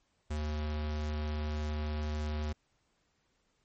square tone, 75.7 Hz, D#2, 47 cents flat, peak -33 dBFS, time 0.3-2.53 s, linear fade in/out 10 ms, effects pink hiss -75 dBFS RMS until 3.64 s + MP3 32 kbps

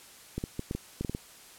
clicks, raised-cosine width 3 ms, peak -19 dBFS, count 9, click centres 0.38 / 0.439 / 0.594 / 0.711 / 0.75 / 1.01 / 1.048 / 1.096 / 1.149 s, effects white hiss -52 dBFS RMS until 1.58 s + low-pass 12000 Hz 12 dB/octave

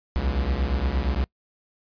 45% pulse beating tone pair, 60.8 / 69.4 Hz, B1 / C#2, -26 / +3 cents, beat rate 8.6 Hz, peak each -25 dBFS, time 0.16-1.24 s, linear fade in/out 0 ms, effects noise-tail reverb RT60 0.1 s tail -25 dB re dry + resampled to 11025 Hz

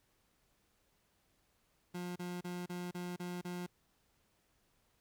30% pulse tone bursts, 177.6 Hz, F3, 29 cents sharp, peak -37 dBFS, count 7, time 1.94-3.666 s, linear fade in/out 10 ms, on 220 ms, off 31 ms, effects pink hiss -75 dBFS RMS until 5 s

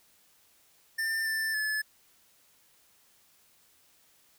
square tone with pitch steps, 1793 / 1773 / 1725 Hz, A6 / A6 / A6, +32 / +13 / -35 cents, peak -29 dBFS, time 0.98-1.82 s, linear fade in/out 10 ms, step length 280 ms, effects white hiss -64 dBFS RMS until 4.38 s

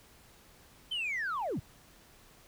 sine linear sweep, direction down, 3136 to 73.42 Hz, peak -30 dBFS, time 0.91-1.6 s, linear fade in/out 10 ms, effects tanh soft clip ceiling -29 dBFS + pink hiss -59 dBFS RMS until 2.47 s

